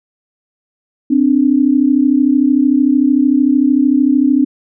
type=tone pair together; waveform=sine; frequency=259.6 / 292.9 Hz; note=C4 / D4; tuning=-13 / -5 cents; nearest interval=major second; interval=208 cents; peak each=-11 dBFS; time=1.1-4.45 s; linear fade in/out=10 ms; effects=none